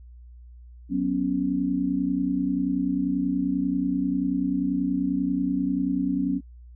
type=chord; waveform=sine; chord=F# suspended fourth; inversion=none; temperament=equal; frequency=185 / 246.9 / 277.2 Hz; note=F#3 / B3 / C#4; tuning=0 / 0 / 0 cents; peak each=-28 / -28 / -24 dBFS; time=0.89-6.41 s; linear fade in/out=50 ms; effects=noise-tail reverb RT60 0.1 s tail -25 dB re dry + added 60 Hz sine -43 dBFS peak until 6.75 s